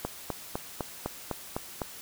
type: click train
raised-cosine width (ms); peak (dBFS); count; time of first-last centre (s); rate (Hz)
1; -16; 8; 0.05-1.818; 3.96
effects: white hiss -45 dBFS RMS until 2.01 s